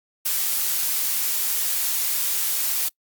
blue noise, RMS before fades -23 dBFS, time 0.25-2.89 s, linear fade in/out 10 ms, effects noise-tail reverb RT60 0.1 s tail -26 dB re dry + Opus 48 kbps

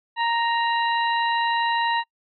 harmonic tone with a mistuned harmonic, 932.3 Hz, A#5, in tune, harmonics 1 / 2 / 3 / 4, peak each -21 / -27 / -31 / -33 dBFS, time 0.16-2.04 s, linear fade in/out 50 ms, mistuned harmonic 4, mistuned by +88 cents, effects noise-tail reverb RT60 0.1 s tail -26 dB re dry

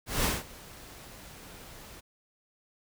pink noise with ADSR envelope, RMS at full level -26 dBFS, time 0.06-2.01 s, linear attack 180 ms, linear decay 190 ms, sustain -22 dB, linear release 18 ms, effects none

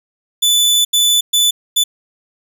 sawtooth tone bursts at uneven times, 3489 Hz, A7, 15 cents flat, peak -7 dBFS, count 4, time 0.42-0.85 / 0.93-1.21 / 1.33-1.51 / 1.76-1.84 s, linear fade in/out 10 ms, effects none

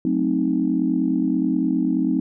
sine chord, F# diminished seventh, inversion none, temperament equal, 185 / 220 / 261.6 / 311.1 Hz, F#3 / A3 / C4 / Eb4, 0 / 0 / 0 / 0 cents, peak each -25 / -26 / -21 / -22 dBFS, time 0.05-2.2 s, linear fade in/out 2 ms, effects tanh soft clip ceiling -7 dBFS

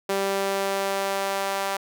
sawtooth tone with high-pass filter sweep, 196 Hz, G3, in tune, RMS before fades -26 dBFS, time 0.09-1.77 s, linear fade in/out 5 ms, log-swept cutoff 420 to 740 Hz, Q 1.5, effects none

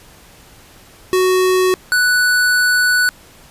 square tone pair in turn, 370.7 / 1482.8 Hz, F#4 / F#6, +3 / +3 cents, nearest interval 2 octaves, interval 2400 cents, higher second, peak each -12 dBFS, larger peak neither, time 1.13-1.74 / 1.92-3.09 s, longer second, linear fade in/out 0 ms, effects pink hiss -44 dBFS RMS until 3.5 s + resampled to 32000 Hz

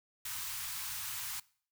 white band-stop noise, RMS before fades -40 dBFS, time 0.25-1.4 s, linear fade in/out 5 ms, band 150 to 850 Hz, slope 48 dB/octave, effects noise-tail reverb RT60 0.5 s tail -22 dB re dry

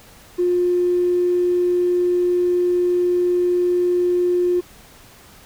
triangle tone, 355.5 Hz, F4, 31 cents sharp, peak -11 dBFS, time 0.38-4.61 s, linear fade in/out 20 ms, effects tanh soft clip ceiling -13 dBFS + pink hiss -46 dBFS RMS until 5.45 s

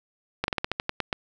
slowing click train, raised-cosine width 0.3 ms, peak -9 dBFS, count 10, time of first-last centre 0.44-1.128 s, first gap 41 ms, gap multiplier 1.15, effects none

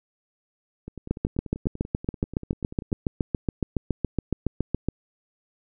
two click trains, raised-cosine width 3 ms, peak -10 / -23 dBFS, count 28 / 22, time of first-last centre 1.11-4.886 / 0.88-2.919 s, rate 7.15 / 10.3 Hz, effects none

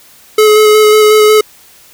square tone with vibrato, 427.2 Hz, G#4, 49 cents sharp, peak -4 dBFS, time 0.38-1.41 s, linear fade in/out 5 ms, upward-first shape square, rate 5.5 Hz, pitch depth 11 cents each way, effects white hiss -41 dBFS RMS until 1.93 s

